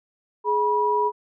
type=tone pair together; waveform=sine; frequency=419.7 / 971 Hz; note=G#4 / B5; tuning=+18 / -30 cents; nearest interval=octave + minor third; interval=1452 cents; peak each=-23 / -20 dBFS; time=0.44-1.12 s; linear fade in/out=50 ms; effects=none